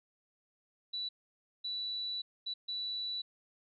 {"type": "tone bursts at uneven times", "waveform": "sine", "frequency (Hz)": 3951, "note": "B7", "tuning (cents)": 0, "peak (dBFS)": -35, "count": 4, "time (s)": [[0.93, 1.09], [1.64, 2.22], [2.46, 2.54], [2.68, 3.22]], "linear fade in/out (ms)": 10, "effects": []}